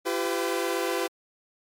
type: tone cluster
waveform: sawtooth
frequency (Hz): 341.3 / 390 / 504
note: F4 / G4 / B4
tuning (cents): -40 / -9 / +35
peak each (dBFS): -26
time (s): 0.05-1.08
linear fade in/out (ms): 20
effects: MP3 64 kbps